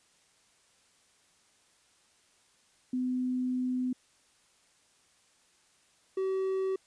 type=tone pair in turn; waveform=sine / triangle; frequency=253 / 381.3 Hz; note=B3 / G4; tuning=+42 / -48 cents; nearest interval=perfect fifth; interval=710 cents; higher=second; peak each=-28 / -26 dBFS; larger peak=second; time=2.93-3.93 / 6.17-6.76 s; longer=first; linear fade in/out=5 ms; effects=white hiss -66 dBFS RMS until 6.86 s + resampled to 22050 Hz